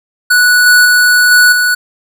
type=tone with level steps; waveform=square; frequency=1475 Hz; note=F#6; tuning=6 cents flat; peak=-6 / -4 / -6 / -4 / -9 dBFS; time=0.3-1.75 s; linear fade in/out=10 ms; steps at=0.66 / 0.85 / 1.31 / 1.52 s; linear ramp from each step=5 ms; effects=none